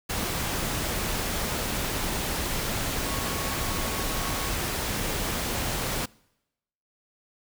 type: tone in noise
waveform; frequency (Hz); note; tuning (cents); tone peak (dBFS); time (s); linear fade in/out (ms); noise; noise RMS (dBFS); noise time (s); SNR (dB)
sine; 1105; C#6; -6; -39; 3.05-4.5; 10; pink; -29; 0.09-6.06; -13
effects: noise-tail reverb RT60 0.9 s tail -25 dB re dry